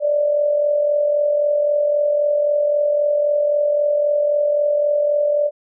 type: tone with amplitude modulation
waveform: sine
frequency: 587.3 Hz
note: D5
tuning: in tune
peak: -12 dBFS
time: 0-5.51 s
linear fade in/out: 50 ms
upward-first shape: sine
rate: 43.8 Hz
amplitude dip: 50%
effects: none